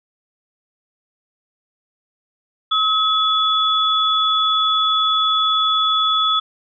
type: tone pair together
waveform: sine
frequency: 1282 / 3423 Hz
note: E6 / A7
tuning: -49 / -48 cents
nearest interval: octave + perfect fourth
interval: 1701 cents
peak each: -17 dBFS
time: 2.71-6.4 s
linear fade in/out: 10 ms
effects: none